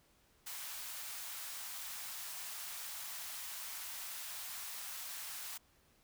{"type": "high-pass noise", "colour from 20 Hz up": "white", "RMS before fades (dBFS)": -45, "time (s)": [0.46, 5.58], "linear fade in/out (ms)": 10, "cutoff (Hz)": 730, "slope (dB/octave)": 24, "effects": ["pink hiss -70 dBFS RMS until 6.03 s"]}